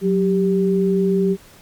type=tone pair together; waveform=sine; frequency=185 / 392 Hz; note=F#3 / G4; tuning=0 / 0 cents; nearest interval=octave + minor second; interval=1300 cents; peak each=-17 dBFS; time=0.01-1.37 s; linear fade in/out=50 ms; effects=pink hiss -47 dBFS RMS until 1.61 s + MP3 96 kbps